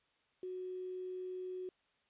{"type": "tone with quantisation", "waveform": "sine", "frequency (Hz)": 368.1, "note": "F#4", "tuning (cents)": -9, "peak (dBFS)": -40, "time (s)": [0.43, 1.69], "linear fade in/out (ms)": 2, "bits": 10, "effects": ["white hiss -75 dBFS RMS until 2.09 s", "resampled to 8000 Hz"]}